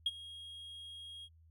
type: tone with ADSR envelope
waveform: triangle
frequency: 3271 Hz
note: G#7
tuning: 27 cents flat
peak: -25 dBFS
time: 0.06-1.29 s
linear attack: 4 ms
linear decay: 36 ms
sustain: -20 dB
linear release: 52 ms
effects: tanh soft clip ceiling -25 dBFS + added 81 Hz sine -60 dBFS peak until 1.5 s